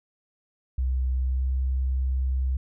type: tone with pitch glide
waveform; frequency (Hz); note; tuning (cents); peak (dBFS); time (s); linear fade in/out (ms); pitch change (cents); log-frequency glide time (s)
sine; 64.1 to 65.07; C2 to C2; -35 to -9; -22; 0.78-2.57; 5; +26; 1.2-1.48
effects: none